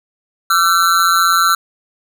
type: tone with amplitude modulation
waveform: square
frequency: 1347 Hz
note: E6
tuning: 37 cents sharp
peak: -7 dBFS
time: 0.5-1.55 s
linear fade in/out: 5 ms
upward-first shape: sine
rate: 176 Hz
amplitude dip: 85%
effects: none